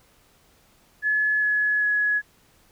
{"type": "tone with pitch steps", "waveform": "sine", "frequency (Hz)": [1709, 1697.2, 1685.5], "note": ["G#6", "G#6", "G#6"], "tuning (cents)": [49, 37, 25], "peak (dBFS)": -19, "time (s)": [1.02, 2.22], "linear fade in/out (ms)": 50, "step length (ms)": 400, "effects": ["pink hiss -59 dBFS RMS until 2.71 s"]}